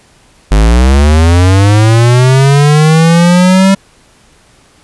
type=linear sweep; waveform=square; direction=up; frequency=49 to 196 Hz; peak=-4 dBFS; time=0.51-3.75 s; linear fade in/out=10 ms; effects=pink hiss -45 dBFS RMS until 4.83 s + resampled to 24000 Hz